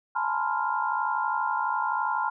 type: tone cluster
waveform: sine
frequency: 848 / 900 / 983 / 1044 / 1395 Hz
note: G#5 / A5 / B5 / C6 / F6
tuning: +36 / +39 / -8 / -4 / -2 cents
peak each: -31 dBFS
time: 0.15-2.3 s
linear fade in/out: 10 ms
effects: none